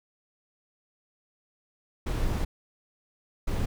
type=noise bursts at uneven times; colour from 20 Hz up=brown; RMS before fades=-27 dBFS; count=2; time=2.06-2.45 / 3.47-3.66 s; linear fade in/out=10 ms; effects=none